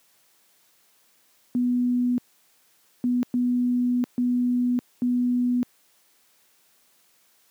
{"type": "tone bursts at uneven times", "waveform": "sine", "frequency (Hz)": 246.1, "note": "B3", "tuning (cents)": -6, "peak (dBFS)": -19, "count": 5, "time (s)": [[1.55, 2.18], [3.04, 3.23], [3.34, 4.04], [4.18, 4.79], [5.02, 5.63]], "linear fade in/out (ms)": 0, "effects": ["white hiss -62 dBFS RMS until 7.5 s", "high-pass 150 Hz 12 dB/octave"]}